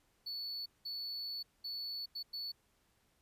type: tone bursts at uneven times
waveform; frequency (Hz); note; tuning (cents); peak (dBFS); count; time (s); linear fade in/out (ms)
triangle; 4443; C#8; +3; -38; 5; 0.26-0.66 / 0.85-1.43 / 1.64-2.06 / 2.15-2.23 / 2.33-2.52; 10
effects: pink hiss -74 dBFS RMS until 3.21 s + resampled to 32000 Hz